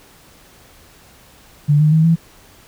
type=tone with pitch steps; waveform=sine; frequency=146.83 / 152.71 / 158.83 / 165.19 Hz; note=D3 / D#3 / D#3 / E3; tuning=0 / -32 / +36 / +4 cents; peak=-9 dBFS; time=1.68-2.16 s; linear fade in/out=20 ms; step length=120 ms; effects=pink hiss -47 dBFS RMS until 2.67 s